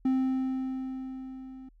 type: tone with level ramp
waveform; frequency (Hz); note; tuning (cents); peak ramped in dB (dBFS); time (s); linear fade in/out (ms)
triangle; 261.6; C4; 0; -20 to -41; 0.05-1.69; 5
effects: added 40 Hz sine -56 dBFS peak until 1.8 s